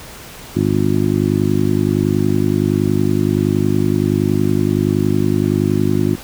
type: harmonic tone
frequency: 50.7 Hz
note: G#1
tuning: 41 cents flat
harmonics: 2 / 3 / 4 / 5 / 6 / 7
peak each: -20 / -20 / -20 / -20 / -20 / -20 dBFS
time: 0.55-6.16 s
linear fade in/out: 20 ms
effects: pink hiss -35 dBFS RMS until 6.23 s